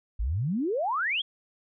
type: exponential sweep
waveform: sine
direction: up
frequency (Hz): 47.86 to 3420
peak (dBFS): -25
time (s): 0.19-1.22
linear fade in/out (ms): 10
effects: none